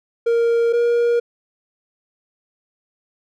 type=tone pair in turn; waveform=triangle; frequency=466.2 / 473.5 Hz; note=A#4 / A#4; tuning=0 / +27 cents; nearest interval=unison; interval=27 cents; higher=second; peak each=-12 dBFS; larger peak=neither; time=0.26-0.73 / 0.73-1.2 s; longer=neither; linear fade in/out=10 ms; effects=none